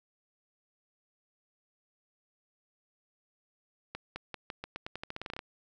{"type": "accelerating click train", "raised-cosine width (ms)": 0.3, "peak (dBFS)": -22, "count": 17, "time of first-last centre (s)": [3.95, 5.391], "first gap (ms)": 210, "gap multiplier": 0.87, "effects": []}